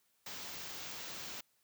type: band-stop noise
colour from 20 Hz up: white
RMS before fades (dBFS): -45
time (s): 0.26-1.41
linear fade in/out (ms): 5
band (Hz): 7100 to 16000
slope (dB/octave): 48
effects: white hiss -75 dBFS RMS until 1.63 s + high-pass 60 Hz 12 dB/octave